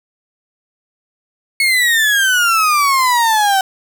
35% pulse exponential sweep, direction down, 2200 to 758 Hz, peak -9 dBFS, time 1.6-3.61 s, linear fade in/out 2 ms, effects none

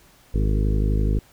harmonic tone with a mistuned harmonic, 51.91 Hz, G#1, in tune, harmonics 1 / 2 / 3 / 4 / 5 / 6 / 7 / 8 / 9, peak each -19 / -25 / -29 / -31 / -33 / -35 / -36 / -37 / -38 dBFS, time 0.34-1.19 s, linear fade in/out 5 ms, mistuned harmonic 8, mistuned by +26 cents, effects pink hiss -54 dBFS RMS until 1.32 s

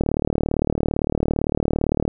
click train, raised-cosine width 2 ms, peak -6 dBFS, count 79, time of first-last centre 0.01-2.079 s, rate 37.7 Hz, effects none

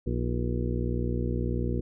harmonic tone with a mistuned harmonic, 60 Hz, B1, 49 cents flat, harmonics 1 / 2 / 3 / 4 / 5 / 6 / 7 / 8, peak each -30 / -31 / -36 / -34 / -40 / -36 / -40 / -39 dBFS, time 0.06-1.81 s, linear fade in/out 10 ms, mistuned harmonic 5, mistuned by +120 cents, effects none

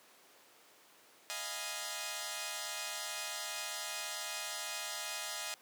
5% pulse chord, F half-diminished seventh, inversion third, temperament equal, 622.3 / 698.5 / 830.6 / 987.8 Hz, Eb5 / F5 / Ab5 / Cb6, 0 / 0 / 0 / 0 cents, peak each -32 / -33 / -32 / -35 dBFS, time 1.3-5.54 s, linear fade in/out 0 ms, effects pink hiss -61 dBFS RMS until 5.61 s + high-pass 400 Hz 12 dB/octave

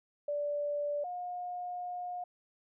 sine tone pair in turn, 583 / 716 Hz, D5 / F5, -13 / +43 cents, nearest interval major third, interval 356 cents, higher second, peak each -31 / -36 dBFS, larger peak first, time 0.28-1.04 / 1.04-2.24 s, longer second, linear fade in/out 5 ms, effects none

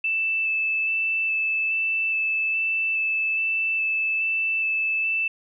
sine tone with vibrato, 2637 Hz, E7, in tune, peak -21 dBFS, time 0.04-5.28 s, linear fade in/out 5 ms, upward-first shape square, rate 1.2 Hz, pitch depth 8 cents each way, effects none

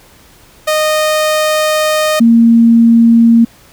sawtooth / sine tone pair in turn, 617 / 231.1 Hz, D#5 / A#3, -15 / -15 cents, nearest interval octave + perfect fourth, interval 1700 cents, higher first, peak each -6 / -3 dBFS, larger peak second, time 0.67-2.2 / 2.2-3.45 s, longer first, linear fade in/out 10 ms, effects pink hiss -43 dBFS RMS until 3.72 s

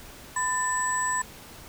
sine tone cluster, 1005 / 1771 / 7820 Hz, B5 / A6 / B8, +30 / +11 / -18 cents, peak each -27 / -30 / -29 dBFS, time 0.36-1.22 s, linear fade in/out 5 ms, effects pink hiss -46 dBFS RMS until 1.68 s

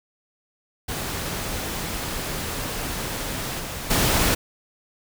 pink noise with level steps, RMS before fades -29 / -32 / -20 dBFS, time 0.88-4.35 s, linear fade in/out 10 ms, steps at 3.59 / 3.9 s, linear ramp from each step 10 ms, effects none

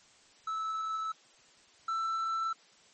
triangle tone pair in turn, 1308 / 1331.6 Hz, E6 / E6, -14 / +17 cents, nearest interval unison, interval 31 cents, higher second, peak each -30 / -28 dBFS, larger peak second, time 0.47-1.12 / 1.88-2.53 s, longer neither, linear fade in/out 5 ms, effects white hiss -61 dBFS RMS until 2.93 s + MP3 32 kbps

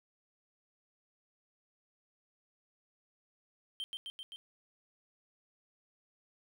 triangle tone with echo, 3136 Hz, G7, in tune, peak -35 dBFS, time 3.8-3.84 s, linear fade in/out 0 ms, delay 130 ms, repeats 4, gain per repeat -2 dB, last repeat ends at 4.36 s, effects none

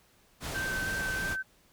pink low-pass noise, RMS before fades -37 dBFS, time 0.4-1.37 s, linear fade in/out 50 ms, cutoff 12000 Hz, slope 12 dB/octave
sine tone with vibrato, 1549 Hz, G6, 21 cents flat, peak -31 dBFS, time 0.54-1.43 s, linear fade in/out 20 ms, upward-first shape square, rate 3.1 Hz, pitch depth 11 cents each way
effects pink hiss -64 dBFS RMS until 1.72 s

